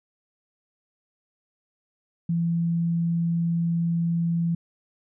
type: tone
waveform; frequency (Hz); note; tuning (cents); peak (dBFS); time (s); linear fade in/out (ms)
sine; 168.5; E3; +38; -21; 2.29-4.55; 5
effects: none